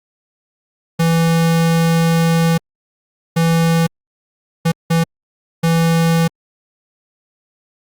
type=tone bursts at uneven times; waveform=square; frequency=165.5 Hz; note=E3; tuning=7 cents sharp; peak=-12 dBFS; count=5; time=0.99-2.58 / 3.36-3.87 / 4.65-4.72 / 4.9-5.04 / 5.63-6.28 s; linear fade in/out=10 ms; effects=Opus 48 kbps